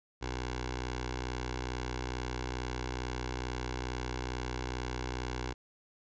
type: tone with notch filter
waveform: 10% pulse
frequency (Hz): 62.3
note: B1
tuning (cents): +16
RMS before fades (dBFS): -37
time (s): 0.21-5.54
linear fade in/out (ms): 20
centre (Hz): 190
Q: 0.76
effects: resampled to 16000 Hz